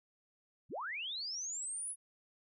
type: linear sweep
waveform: sine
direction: up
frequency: 67.1 to 10548 Hz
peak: -38 dBFS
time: 0.69-1.96 s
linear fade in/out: 50 ms
effects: none